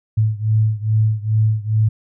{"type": "beating tone pair", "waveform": "sine", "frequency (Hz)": [108, 110.4], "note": ["A2", "A2"], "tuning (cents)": [-32, 6], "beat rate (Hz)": 2.4, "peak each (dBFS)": [-16, -18], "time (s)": [0.17, 1.89], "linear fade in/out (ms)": 10, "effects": []}